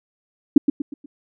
sine tone with echo, 286.8 Hz, D4, 41 cents flat, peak -4 dBFS, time 0.56-0.58 s, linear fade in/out 5 ms, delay 120 ms, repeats 4, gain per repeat -8 dB, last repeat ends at 1.06 s, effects none

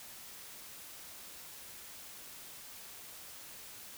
silence, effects white hiss -50 dBFS RMS until 3.97 s

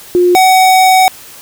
sine / square tone pair in turn, 356.1 / 750.9 Hz, F4 / F#5, +34 / +25 cents, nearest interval octave + minor second, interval 1291 cents, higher second, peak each -5 dBFS, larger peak neither, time 0.15-0.35 / 0.35-1.08 s, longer second, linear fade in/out 0 ms, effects white hiss -34 dBFS RMS until 1.41 s

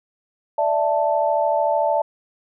sine chord, D suspended second, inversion none, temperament just, 587.3 / 660.7 / 881 Hz, D5 / E5 / A5, 0 / +4 / +2 cents, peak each -21 dBFS, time 0.58-2.02 s, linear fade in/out 5 ms, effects none

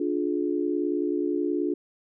sine chord, D diminished, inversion none, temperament just, 293.7 / 352.4 / 422.9 Hz, D4 / F4 / Ab4, 0 / +16 / +31 cents, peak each -27 / -27 / -31 dBFS, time 0-1.74 s, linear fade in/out 5 ms, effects none

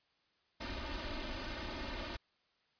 pink noise with comb filter, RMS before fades -41 dBFS, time 0.6-2.17 s, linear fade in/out 10 ms, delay 3.3 ms, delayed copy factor +1, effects white hiss -75 dBFS RMS until 2.79 s + resampled to 11025 Hz

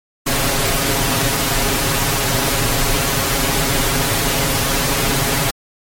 pink noise with comb filter, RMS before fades -17 dBFS, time 0.26-5.51 s, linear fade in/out 10 ms, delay 7.3 ms, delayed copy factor +0.9, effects MP3 64 kbps

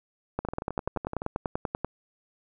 two click trains, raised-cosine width 1 ms, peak -14 / -19 dBFS, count 16 / 10, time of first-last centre 0.39-1.846 / 0.45-1.219 s, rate 10.3 / 11.7 Hz, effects none

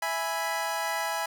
25% pulse chord, E major, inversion none, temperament equal, 659.3 / 830.6 / 987.8 Hz, E5 / G#5 / B5, 0 / 0 / 0 cents, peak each -30 / -28 / -29 dBFS, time 0.02-1.26 s, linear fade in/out 5 ms, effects none

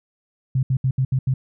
sine tone bursts at uneven times, 131 Hz, C3, 2 cents sharp, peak -16 dBFS, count 6, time 0.55-0.63 / 0.7-0.77 / 0.84-0.91 / 0.98-1.05 / 1.12-1.19 / 1.27-1.34 s, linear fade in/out 5 ms, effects none

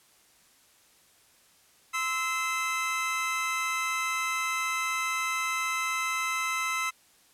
square tone cluster, 1036 / 1312 / 2065 / 2622 Hz, C6 / E6 / C7 / E7, -17 / -9 / -23 / -10 cents, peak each -37 / -32 / -33 / -36 dBFS, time 1.93-6.91 s, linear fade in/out 20 ms, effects white hiss -61 dBFS RMS until 7.33 s + low-pass 12000 Hz 12 dB/octave

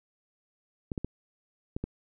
clicks, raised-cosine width 3 ms, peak -19 dBFS, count 5, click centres 0.918 / 0.978 / 1.046 / 1.765 / 1.84 s, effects none

